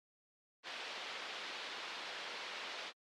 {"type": "low-pass noise", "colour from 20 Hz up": "white", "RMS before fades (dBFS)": -45, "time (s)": [0.63, 2.93], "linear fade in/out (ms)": 50, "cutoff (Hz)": 4000, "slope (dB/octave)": 24, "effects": ["high-pass 400 Hz 12 dB/octave", "MP3 64 kbps"]}